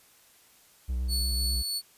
triangle tone with vibrato, 62.5 Hz, B1, 21 cents sharp, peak -25 dBFS, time 0.88-1.63 s, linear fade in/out 20 ms, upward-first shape square, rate 8.2 Hz, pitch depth 36 cents each way
sawtooth tone with tremolo, 4433 Hz, C#8, 1 cent flat, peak -25 dBFS, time 1.08-1.82 s, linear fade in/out 50 ms, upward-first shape triangle, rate 3.2 Hz, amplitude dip 30%
effects white hiss -59 dBFS RMS until 1.97 s + resampled to 32000 Hz

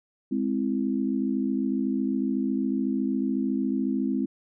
sine chord, Ab augmented, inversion none, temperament equal, 207.7 / 261.6 / 329.6 Hz, Ab3 / C4 / E4, 0 / 0 / 0 cents, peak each -28 / -26 / -31 dBFS, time 0.31-4.26 s, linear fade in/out 10 ms, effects none

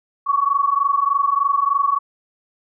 sine tone pair together, 1110 / 1133.3 Hz, C#6 / C#6, +2 / +38 cents, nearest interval unison, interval 36 cents, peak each -18 dBFS, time 0.26-1.99 s, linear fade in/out 20 ms, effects none

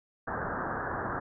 white low-pass noise, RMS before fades -34 dBFS, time 0.27-1.2 s, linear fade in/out 10 ms, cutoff 1700 Hz, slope 96 dB/octave, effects none

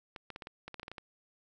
clicks, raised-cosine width 0.3 ms, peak -27 dBFS, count 12, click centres 0.162 / 0.303 / 0.361 / 0.422 / 0.471 / 0.68 / 0.743 / 0.797 / 0.831 / 0.881 / 0.916 / 0.982 s, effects none

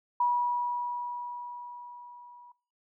sine tone with level ramp, 970 Hz, B5, 31 cents flat, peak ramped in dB -22 to -49 dBFS, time 0.2-2.52 s, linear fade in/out 5 ms, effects noise-tail reverb RT60 0.5 s tail -25 dB re dry

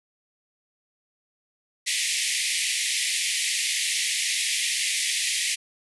pink band-pass noise, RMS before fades -26 dBFS, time 1.86-5.56 s, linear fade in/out 20 ms, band 1900 to 11000 Hz, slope 96 dB/octave, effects none

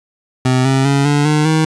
25% pulse tone with pitch steps, 128.5 / 133.88 / 139.48 / 145.32 / 151.41 / 157.75 Hz, C3 / C3 / C#3 / D3 / D#3 / D#3, -31 / +40 / +11 / -18 / -47 / +24 cents, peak -7 dBFS, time 0.45-1.65 s, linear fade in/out 5 ms, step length 200 ms, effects resampled to 22050 Hz + 8-bit

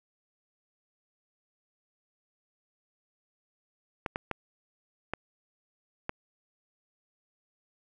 clicks, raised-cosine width 0.5 ms, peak -16 dBFS, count 5, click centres 4.062 / 4.159 / 4.313 / 5.136 / 6.094 s, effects none

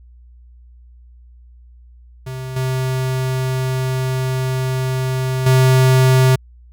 square tone with level steps, 130 Hz, C3, 11 cents flat, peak -26 / -18 / -10 dBFS, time 2.26-6.36 s, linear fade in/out 10 ms, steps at 2.56 / 5.46 s, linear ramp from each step 5 ms, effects added 60 Hz sine -41 dBFS peak until 6.72 s

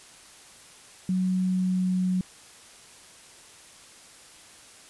sine tone with pitch glide, 185 to 183.93 Hz, F#3 to F#3, 0 to -10 cents, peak -22 dBFS, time 1.09-2.21 s, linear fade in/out 2 ms, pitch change -10 cents, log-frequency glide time 1.41-2 s, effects white hiss -50 dBFS RMS until 4.89 s + resampled to 24000 Hz

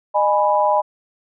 sine chord, G# minor, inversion second, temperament equal with one note detuned, 610.5 / 830.6 / 987.8 Hz, D#5 / G#5 / B5, -33 / 0 / 0 cents, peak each -18 dBFS, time 0.14-0.82 s, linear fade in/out 20 ms, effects none

